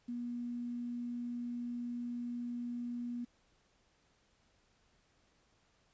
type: tone with quantisation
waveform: sine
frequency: 240.7 Hz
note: B3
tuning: 44 cents flat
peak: -37 dBFS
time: 0.08-3.25 s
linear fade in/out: 10 ms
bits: 11
effects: pink hiss -72 dBFS RMS until 5.93 s + resampled to 16000 Hz